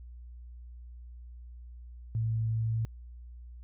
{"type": "tone", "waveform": "sine", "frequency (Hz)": 112.3, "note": "A2", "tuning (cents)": 36, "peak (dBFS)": -27, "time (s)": [2.15, 2.85], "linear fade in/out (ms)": 0, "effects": ["added 60 Hz sine -44 dBFS peak until 3.63 s"]}